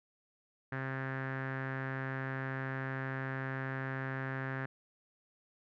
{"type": "tone with low-pass filter", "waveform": "sawtooth", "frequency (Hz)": 133.1, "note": "C3", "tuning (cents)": 30, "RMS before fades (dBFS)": -38, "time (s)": [0.72, 4.66], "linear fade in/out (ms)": 5, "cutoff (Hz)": 1700, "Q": 5.4, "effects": []}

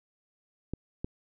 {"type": "clicks", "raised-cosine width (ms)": 3, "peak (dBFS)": -20, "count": 2, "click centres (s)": [0.736, 1.045], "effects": []}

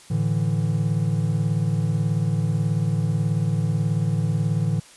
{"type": "chord", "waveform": "triangle", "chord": "A suspended fourth", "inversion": "none", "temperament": "just", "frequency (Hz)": [110, 146.67, 165], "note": ["A2", "D3", "E3"], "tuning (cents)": [0, -2, 2], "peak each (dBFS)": -22, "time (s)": [0.1, 4.8], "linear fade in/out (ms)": 10, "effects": ["white hiss -48 dBFS RMS until 4.96 s", "resampled to 24000 Hz"]}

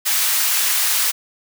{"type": "high-pass noise", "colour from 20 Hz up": "white", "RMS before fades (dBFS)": -18, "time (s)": [0.05, 1.12], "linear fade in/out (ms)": 20, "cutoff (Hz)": 1100, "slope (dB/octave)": 12, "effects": []}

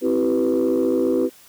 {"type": "chord", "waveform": "sine", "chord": "C major seventh", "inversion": "none", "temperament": "equal with one note detuned", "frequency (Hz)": [261.6, 329.6, 384.4, 493.9], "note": ["C4", "E4", "G4", "B4"], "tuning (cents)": [0, 0, -34, 0], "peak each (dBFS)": -21, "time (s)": [0.01, 1.3], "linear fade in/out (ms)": 50, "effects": ["tanh soft clip ceiling -11 dBFS", "white hiss -49 dBFS RMS until 1.48 s"]}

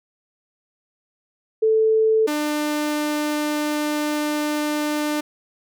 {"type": "tone pair in turn", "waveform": ["sine", "sawtooth"], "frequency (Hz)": [440, 299.2], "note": ["A4", "D4"], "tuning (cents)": [0, 32], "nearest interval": "perfect fifth", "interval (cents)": 668, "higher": "first", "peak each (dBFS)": [-14, -17], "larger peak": "first", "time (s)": [[1.62, 2.27], [2.27, 5.21]], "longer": "second", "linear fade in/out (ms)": 10, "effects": []}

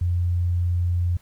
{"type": "tone", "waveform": "sine", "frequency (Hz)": 87.7, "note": "F2", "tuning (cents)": 8, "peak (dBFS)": -19, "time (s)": [0.01, 1.17], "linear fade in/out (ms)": 5, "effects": ["pink hiss -58 dBFS RMS until 1.21 s"]}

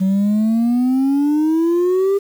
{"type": "exponential sweep", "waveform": "sine", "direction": "up", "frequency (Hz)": [187.1, 403], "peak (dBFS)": -10, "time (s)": [0, 2.19], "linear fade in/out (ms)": 20, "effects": ["tanh soft clip ceiling -12 dBFS", "7-bit"]}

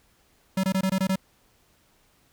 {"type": "tone bursts", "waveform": "square", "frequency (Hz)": 190.1, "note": "F#3", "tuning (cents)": 47, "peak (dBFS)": -22, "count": 7, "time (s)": [0.57, 1.158], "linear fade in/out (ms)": 5, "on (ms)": 66, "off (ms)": 21, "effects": ["pink hiss -63 dBFS RMS until 2.32 s"]}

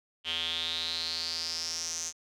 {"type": "tone with band-pass filter sweep", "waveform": "square", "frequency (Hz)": 82.8, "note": "E2", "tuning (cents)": 8, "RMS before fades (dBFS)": -34, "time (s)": [0.24, 2.13], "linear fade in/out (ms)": 50, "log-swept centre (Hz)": [3100, 6400], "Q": 7.8, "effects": []}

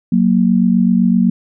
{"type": "tone pair together", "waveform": "sine", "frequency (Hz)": [185, 232.8], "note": ["F#3", "A#3"], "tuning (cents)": [0, -2], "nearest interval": "major third", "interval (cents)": 398, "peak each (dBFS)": -12, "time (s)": [0.12, 1.3], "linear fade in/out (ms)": 5, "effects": []}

